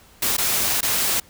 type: noise with dropouts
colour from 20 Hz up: white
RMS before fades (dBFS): -21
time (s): 0.22-1.2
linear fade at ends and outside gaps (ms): 5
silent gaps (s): 0.368-0.381 / 0.808-0.828
effects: pink hiss -51 dBFS RMS until 1.29 s